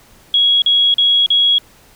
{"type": "tone bursts", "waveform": "sine", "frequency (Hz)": 3322, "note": "G#7", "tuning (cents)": 0, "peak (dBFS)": -9, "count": 4, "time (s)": [0.34, 1.583], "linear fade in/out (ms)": 2, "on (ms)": 280, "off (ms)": 41, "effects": ["pink hiss -47 dBFS RMS until 1.95 s"]}